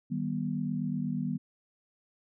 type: chord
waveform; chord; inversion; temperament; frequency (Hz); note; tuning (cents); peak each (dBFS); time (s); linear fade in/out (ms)
sine; Eb augmented; none; just; 155.56 / 194.45 / 243.1; Eb3 / G3 / B3; 0 / -14 / -27; -34 / -34 / -33; 0.1-1.38; 20
effects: none